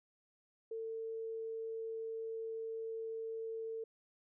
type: tone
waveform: sine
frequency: 449.1 Hz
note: A4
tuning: 35 cents sharp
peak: -39 dBFS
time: 0.71-3.84 s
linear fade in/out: 5 ms
effects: none